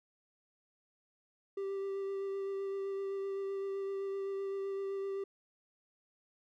triangle tone with vibrato, 392 Hz, G4, in tune, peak -33 dBFS, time 1.57-5.24 s, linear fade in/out 5 ms, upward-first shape sine, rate 7.8 Hz, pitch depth 12 cents each way, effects none

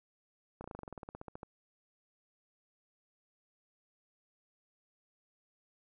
slowing click train, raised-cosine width 1 ms, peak -30 dBFS, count 17, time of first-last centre 0.61-1.432 s, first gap 32 ms, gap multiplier 1.06, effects none

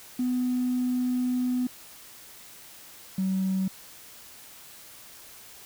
triangle tone pair in turn, 250 / 189.87 Hz, B3 / F#3, +21 / +45 cents, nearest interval perfect fourth, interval 476 cents, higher first, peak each -20 dBFS, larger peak neither, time 0.19-1.67 / 3.18-3.68 s, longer first, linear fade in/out 5 ms, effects tanh soft clip ceiling -21 dBFS + white hiss -48 dBFS RMS until 5.65 s

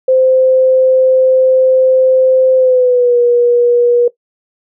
sine tone with pitch glide, 519 to 481.5 Hz, C5 to B4, -14 to -44 cents, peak -6 dBFS, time 0.08-4.08 s, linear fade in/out 5 ms, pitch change -130 cents, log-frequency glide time 2.56-3.18 s, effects noise-tail reverb RT60 0.1 s tail -17 dB re dry

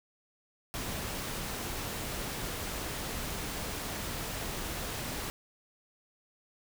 pink noise, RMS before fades -37 dBFS, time 0.74-5.3 s, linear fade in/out 0 ms, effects none

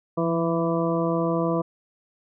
harmonic tone with a mistuned harmonic, 166.3 Hz, E3, 16 cents sharp, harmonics 1 / 2 / 3 / 4 / 6 / 7, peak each -26 / -26 / -27 / -29 / -32 / -33 dBFS, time 0.17-1.62 s, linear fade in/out 10 ms, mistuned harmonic 1, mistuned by +33 cents, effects none

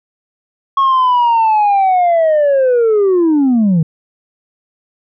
sine linear sweep, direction down, 1100 to 152.5 Hz, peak -6 dBFS, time 0.77-3.83 s, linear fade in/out 5 ms, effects tanh soft clip ceiling -7 dBFS

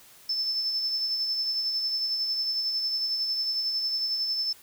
sine tone with tremolo, 5274 Hz, E8, in tune, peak -24 dBFS, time 0.29-4.53 s, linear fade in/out 5 ms, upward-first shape sine, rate 11 Hz, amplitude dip 35%, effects white hiss -53 dBFS RMS until 4.62 s

